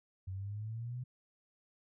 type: exponential sweep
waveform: sine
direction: up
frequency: 92.5 to 127.6 Hz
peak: -38 dBFS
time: 0.27-1.04 s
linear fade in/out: 10 ms
effects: none